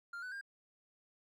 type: tone with pitch steps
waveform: triangle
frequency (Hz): 1396.9 / 1497.2 / 1604.6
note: F6 / F#6 / G6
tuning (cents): 0 / +20 / +40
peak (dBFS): -40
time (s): 0.13-0.412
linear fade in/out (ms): 5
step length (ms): 94
effects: none